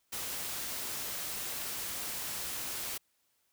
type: noise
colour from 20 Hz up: white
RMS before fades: -38 dBFS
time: 0.12-2.98 s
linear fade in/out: 10 ms
effects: white hiss -75 dBFS RMS until 3.52 s